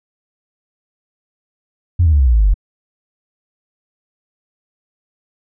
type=tone with pitch steps; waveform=sine; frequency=87.31 / 79.6 / 72.58 / 66.17 / 60.33 / 55 / 50.15 / 45.72 Hz; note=F2 / D#2 / D2 / C2 / B1 / A1 / G1 / F#1; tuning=0 / +40 / -20 / +20 / -40 / 0 / +40 / -20 cents; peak=-7 dBFS; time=1.99-2.542 s; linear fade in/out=10 ms; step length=69 ms; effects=tanh soft clip ceiling -4 dBFS